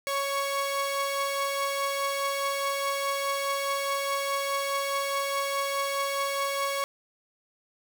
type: tone pair together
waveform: sawtooth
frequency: 554.4 / 1113.6 Hz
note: C#5 / C#6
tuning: 0 / +8 cents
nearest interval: octave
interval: 1208 cents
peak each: -26 dBFS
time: 0.07-6.84 s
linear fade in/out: 0 ms
effects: none